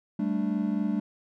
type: chord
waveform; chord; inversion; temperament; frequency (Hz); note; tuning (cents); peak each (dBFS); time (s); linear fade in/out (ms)
triangle; G suspended second; none; equal; 196 / 220 / 293.7; G3 / A3 / D4; 0 / 0 / 0; -27 / -27 / -29; 0.19-1; 5
effects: none